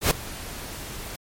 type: noise with ADSR envelope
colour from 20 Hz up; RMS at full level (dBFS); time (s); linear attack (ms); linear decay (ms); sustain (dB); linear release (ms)
pink; -17; 0.01-1.16; 100; 3; -19; 6
effects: MP3 64 kbps